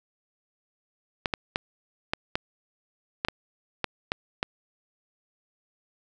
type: clicks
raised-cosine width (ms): 0.3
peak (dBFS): -9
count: 10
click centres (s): 1.258 / 1.338 / 1.559 / 2.135 / 2.355 / 3.249 / 3.285 / 3.843 / 4.119 / 4.429
effects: none